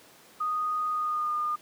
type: tone with pitch glide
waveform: sine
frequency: 1240 to 1215.2 Hz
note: D#6 to D#6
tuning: -6 to -41 cents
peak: -26 dBFS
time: 0.4-1.56 s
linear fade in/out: 10 ms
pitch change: -35 cents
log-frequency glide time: 0.91-1.35 s
effects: pink hiss -54 dBFS RMS until 1.61 s + high-pass 200 Hz 12 dB/octave